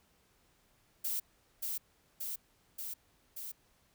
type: noise with echo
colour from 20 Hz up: violet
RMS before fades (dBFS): -35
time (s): 1.04-1.2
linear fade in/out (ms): 10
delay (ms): 580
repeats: 4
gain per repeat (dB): -2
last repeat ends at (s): 3.52
effects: pink hiss -70 dBFS RMS until 3.94 s